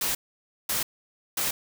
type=noise bursts; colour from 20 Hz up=white; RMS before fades=-27 dBFS; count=3; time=0.01-1.51 s; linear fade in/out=5 ms; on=140 ms; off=540 ms; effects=none